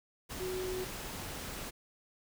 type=tone in noise; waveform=sine; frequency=370 Hz; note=F#4; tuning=in tune; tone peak=-35 dBFS; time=0.39-0.85 s; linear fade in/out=20 ms; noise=pink; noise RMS=-42 dBFS; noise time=0.29-1.71 s; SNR=+4 dB; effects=none